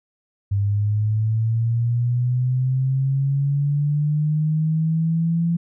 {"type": "linear sweep", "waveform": "sine", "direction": "up", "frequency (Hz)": [99.3, 170], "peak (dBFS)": -17, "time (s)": [0.51, 5.57], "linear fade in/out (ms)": 10, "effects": []}